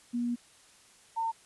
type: tone pair in turn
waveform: sine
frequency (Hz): 240 / 906.1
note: B3 / A#5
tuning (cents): -49 / -49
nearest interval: octave + major seventh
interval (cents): 2300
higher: second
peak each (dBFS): -28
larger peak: neither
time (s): 0.13-0.36 / 1.16-1.32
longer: first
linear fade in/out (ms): 20
effects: white hiss -59 dBFS RMS until 1.45 s + resampled to 24000 Hz